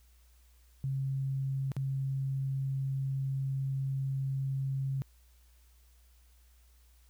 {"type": "tone with dropouts", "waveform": "sine", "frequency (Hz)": 135.2, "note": "C#3", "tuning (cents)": -43, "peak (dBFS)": -30, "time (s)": [0.84, 5.02], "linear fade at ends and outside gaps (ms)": 0, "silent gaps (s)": [1.718, 1.766], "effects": ["added 60 Hz sine -59 dBFS peak until 7.09 s", "white hiss -69 dBFS RMS until 7.09 s"]}